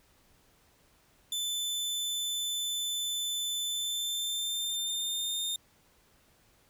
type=tone with pitch glide; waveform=sawtooth; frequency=3520 to 3642 Hz; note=A7 to A#7; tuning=0 to -41 cents; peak=-28 dBFS; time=1.32-5.56 s; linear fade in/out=2 ms; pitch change=+59 cents; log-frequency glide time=3.64-5.42 s; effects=pink hiss -65 dBFS RMS until 6.69 s